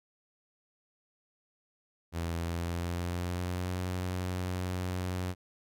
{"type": "tone with pitch glide", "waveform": "sawtooth", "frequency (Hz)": [84.1, 91.18], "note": ["E2", "F#2"], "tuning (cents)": [35, -25], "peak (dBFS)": -28, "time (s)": [2.12, 5.35], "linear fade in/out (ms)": 50, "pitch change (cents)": 140, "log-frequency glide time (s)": [2.37, 3.78], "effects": []}